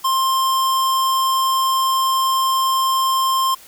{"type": "tone", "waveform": "square", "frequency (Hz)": 1055, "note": "C6", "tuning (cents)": 14, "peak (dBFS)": -16, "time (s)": [0.04, 3.55], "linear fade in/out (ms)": 10, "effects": ["white hiss -44 dBFS RMS until 3.67 s"]}